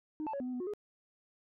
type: tone with pitch steps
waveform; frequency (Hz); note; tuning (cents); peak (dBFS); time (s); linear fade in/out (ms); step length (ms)
sine; 307.8 / 879 / 558 / 250.3 / 252.7 / 247.9 / 362.6 / 416; D#4 / A5 / C#5 / B3 / B3 / B3 / F#4 / G#4; -19 / -2 / +11 / +23 / +40 / +7 / -35 / +3; -33; 0.2-0.736; 0; 67
effects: tanh soft clip ceiling -33 dBFS